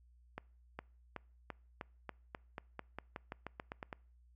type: accelerating click train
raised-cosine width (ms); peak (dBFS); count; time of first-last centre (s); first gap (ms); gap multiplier
0.5; -27; 17; 0.38-3.928; 410; 0.91
effects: noise-tail reverb RT60 0.5 s tail -25 dB re dry + added 60 Hz sine -62 dBFS peak until 4.35 s